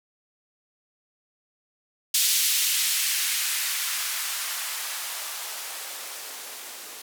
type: noise with band-pass filter sweep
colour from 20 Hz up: violet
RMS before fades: -28 dBFS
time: 2.14-7.02 s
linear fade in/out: 5 ms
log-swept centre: 3400 to 350 Hz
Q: 1
effects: none